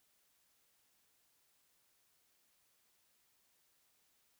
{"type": "silence", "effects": ["white hiss -75 dBFS RMS until 4.39 s"]}